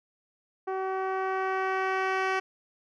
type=tone with low-pass filter sweep; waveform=10% pulse; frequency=379.8 Hz; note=F#4; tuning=45 cents sharp; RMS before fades=-29 dBFS; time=0.67-2.4 s; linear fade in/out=10 ms; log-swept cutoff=770 to 3300 Hz; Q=0.75; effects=none

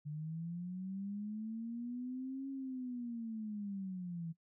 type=linear two-way sweep; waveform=sine; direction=up then down; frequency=146.83 to 273.1 to 161.9 Hz; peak=-39 dBFS; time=0.05-4.33 s; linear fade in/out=20 ms; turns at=2.49 s; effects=noise-tail reverb RT60 0.1 s tail -18 dB re dry

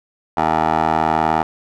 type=tone with band-pass filter; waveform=15% pulse; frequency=79.4 Hz; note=D#2; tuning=36 cents sharp; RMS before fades=-17 dBFS; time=0.37-1.43 s; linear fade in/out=5 ms; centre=860 Hz; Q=2.3; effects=none

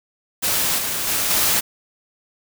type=noise with level steps; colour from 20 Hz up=white; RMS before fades=-20 / -24 / -21 / -18 dBFS; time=0.42-1.61 s; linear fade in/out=20 ms; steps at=0.78 / 1.07 / 1.3 s; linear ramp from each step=5 ms; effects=none

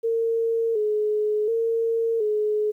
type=tone with vibrato; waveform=sine; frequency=440 Hz; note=A4; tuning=in tune; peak=-20 dBFS; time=0.03-2.72 s; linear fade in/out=20 ms; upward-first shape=square; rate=0.69 Hz; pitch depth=65 cents each way; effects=10-bit

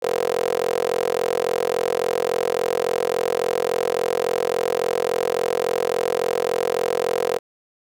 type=tone with high-pass filter; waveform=15% pulse; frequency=43.58 Hz; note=F1; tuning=3 cents flat; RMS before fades=-22 dBFS; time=0.02-7.39 s; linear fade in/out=20 ms; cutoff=500 Hz; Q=6.2; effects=none

